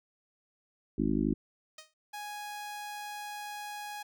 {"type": "harmonic tone", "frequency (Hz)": 51.91, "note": "G#1", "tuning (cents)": 0, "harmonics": [1, 3, 4, 5, 6, 7], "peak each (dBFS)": [-37, -36, -32, -31, -32, -37], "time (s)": [0.98, 1.34], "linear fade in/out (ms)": 5}
{"type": "tone with exponential decay", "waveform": "5% pulse", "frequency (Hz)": 624, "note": "D#5", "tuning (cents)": 5, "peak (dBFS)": -32, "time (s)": [1.78, 1.94], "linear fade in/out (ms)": 5, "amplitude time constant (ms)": 34}
{"type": "tone", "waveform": "sawtooth", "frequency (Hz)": 830.6, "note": "G#5", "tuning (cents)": 0, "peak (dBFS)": -35, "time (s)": [2.13, 4.03], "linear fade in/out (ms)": 10}
{"effects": []}